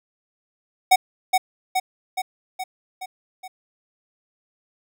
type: tone with echo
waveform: square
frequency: 747 Hz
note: F#5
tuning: 16 cents sharp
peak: -11 dBFS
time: 0.91-0.96 s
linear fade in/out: 10 ms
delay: 420 ms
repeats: 6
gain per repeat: -4 dB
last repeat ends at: 3.48 s
effects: none